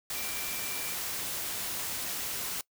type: tone in noise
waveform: sine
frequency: 2349 Hz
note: D7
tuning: in tune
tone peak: -43 dBFS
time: 0.15-0.94 s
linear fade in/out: 2 ms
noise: white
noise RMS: -35 dBFS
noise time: 0.1-2.61 s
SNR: -11 dB
effects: noise-tail reverb RT60 0.1 s tail -22 dB re dry

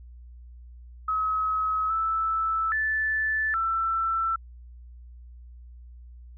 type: tone with pitch steps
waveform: sine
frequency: 1280 / 1316 / 1751 / 1335 Hz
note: D#6 / E6 / A6 / E6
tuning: +49 / -3 / -9 / +22 cents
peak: -23 dBFS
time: 1.08-4.36 s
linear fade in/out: 5 ms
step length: 820 ms
effects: added 60 Hz sine -43 dBFS peak until 6.37 s

